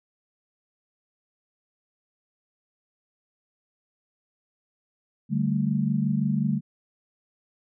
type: chord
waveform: sine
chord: D suspended fourth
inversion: none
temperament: equal with one note detuned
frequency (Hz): 146.83 / 194.31 / 220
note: D3 / G3 / A3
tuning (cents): 0 / -15 / 0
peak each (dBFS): -26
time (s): 5.29-6.61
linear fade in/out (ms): 50
effects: none